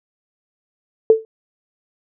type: tone with exponential decay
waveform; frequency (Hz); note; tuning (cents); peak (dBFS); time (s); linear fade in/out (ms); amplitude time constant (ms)
sine; 443.4; A4; +13; -3; 1.1-1.25; 1; 32
effects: none